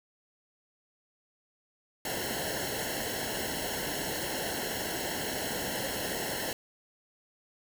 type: noise with comb filter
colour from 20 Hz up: pink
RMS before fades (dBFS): -34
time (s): 2.05-6.53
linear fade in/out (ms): 2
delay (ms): 0.83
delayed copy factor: -0.9
effects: none